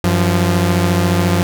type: tone pair together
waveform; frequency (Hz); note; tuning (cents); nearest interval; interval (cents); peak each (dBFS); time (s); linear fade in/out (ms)
sawtooth; 93.95 / 173.6; F#2 / F3; +27 / -10; major seventh; 1063; -11; 0.04-1.43; 0
effects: none